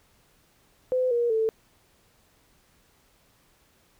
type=tone with pitch steps; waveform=sine; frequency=509 / 474.9 / 443.1 Hz; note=C5 / A#4 / A4; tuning=-48 / +32 / +12 cents; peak=-21 dBFS; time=0.92-1.49 s; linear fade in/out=0 ms; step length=190 ms; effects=pink hiss -63 dBFS RMS until 3.99 s